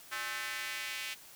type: tone with high-pass filter sweep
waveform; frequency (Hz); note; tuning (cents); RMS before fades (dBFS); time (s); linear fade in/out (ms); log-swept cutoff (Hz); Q
square; 118.7; A#2; +32; -39; 0.11-1.15; 20; 1500 to 2500; 2
effects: white hiss -54 dBFS RMS until 1.35 s